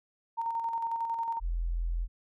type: tone with tremolo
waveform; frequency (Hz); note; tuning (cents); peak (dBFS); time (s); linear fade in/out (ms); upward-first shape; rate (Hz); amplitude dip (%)
sine; 919; A#5; -25; -28; 0.37-1.4; 20; square; 11; 40
type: tone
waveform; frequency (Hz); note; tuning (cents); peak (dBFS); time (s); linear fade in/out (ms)
sine; 42.38; E1; +49; -28; 1.4-2.08; 50
effects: none